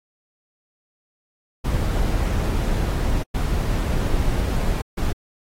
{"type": "noise bursts at uneven times", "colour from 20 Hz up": "brown", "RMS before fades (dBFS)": -21, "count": 3, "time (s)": [[1.64, 3.23], [3.34, 4.82], [4.97, 5.13]], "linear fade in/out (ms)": 10, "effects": ["AAC 48 kbps"]}